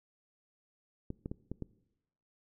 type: clicks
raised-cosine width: 3 ms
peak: -25 dBFS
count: 5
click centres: 1.104 / 1.259 / 1.315 / 1.516 / 1.623 s
effects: noise-tail reverb RT60 0.9 s tail -21 dB re dry